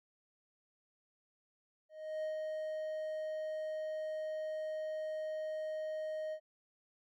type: tone with ADSR envelope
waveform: triangle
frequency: 623 Hz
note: D#5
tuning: 2 cents sharp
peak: -33 dBFS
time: 1.89-6.4 s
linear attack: 340 ms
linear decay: 120 ms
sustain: -2 dB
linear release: 73 ms
effects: none